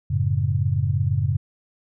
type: chord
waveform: sine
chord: F# minor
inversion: none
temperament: equal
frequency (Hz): 92.5 / 110 / 138.59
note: F#2 / A2 / C#3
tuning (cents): 0 / 0 / 0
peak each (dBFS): -23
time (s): 0.1-1.37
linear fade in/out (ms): 10
effects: none